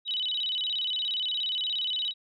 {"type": "tone with vibrato", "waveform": "sine", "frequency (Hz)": 3391, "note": "G#7", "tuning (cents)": 35, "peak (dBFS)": -27, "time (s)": [0.05, 2.14], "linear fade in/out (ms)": 50, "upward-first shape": "square", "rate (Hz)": 17, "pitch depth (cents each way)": 210, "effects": []}